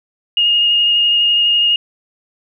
sine tone with vibrato, 2850 Hz, F7, 34 cents sharp, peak -10 dBFS, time 0.37-1.76 s, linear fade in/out 2 ms, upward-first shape sine, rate 12 Hz, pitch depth 11 cents each way, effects none

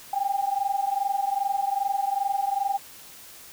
sine tone pair together, 784 / 806.5 Hz, G5 / G5, 0 / +49 cents, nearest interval unison, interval 49 cents, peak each -26 dBFS, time 0.13-2.78 s, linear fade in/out 5 ms, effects white hiss -46 dBFS RMS until 3.52 s

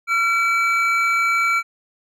triangle tone pair together, 1367.6 / 2300 Hz, F6 / D7, -37 / -37 cents, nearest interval major sixth, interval 900 cents, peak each -17 dBFS, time 0.07-1.63 s, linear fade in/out 50 ms, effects none

